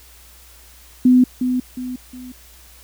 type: tone with echo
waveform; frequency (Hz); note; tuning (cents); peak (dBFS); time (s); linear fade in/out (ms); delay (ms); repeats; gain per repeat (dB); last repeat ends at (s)
sine; 251.7; B3; +33; -8; 1.05-1.24; 5; 360; 3; -8; 2.32
effects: added 60 Hz sine -47 dBFS peak until 2.83 s + white hiss -47 dBFS RMS until 2.83 s